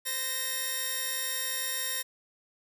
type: tone pair together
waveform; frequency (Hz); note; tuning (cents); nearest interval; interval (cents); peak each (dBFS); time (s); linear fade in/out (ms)
5% pulse; 519.4 / 1851; C5 / A#6; -13 / -13; octave + minor seventh; 2200; -28 / -20; 0.05-2.03; 20
effects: none